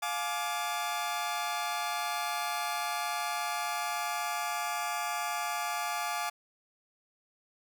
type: chord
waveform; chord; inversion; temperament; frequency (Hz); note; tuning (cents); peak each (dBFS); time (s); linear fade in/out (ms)
sawtooth; D diminished; first; just; 704.8 / 845.8 / 1174.7; F5 / Ab5 / D6; +16 / +31 / 0; -32; 0.02-6.3; 10
effects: none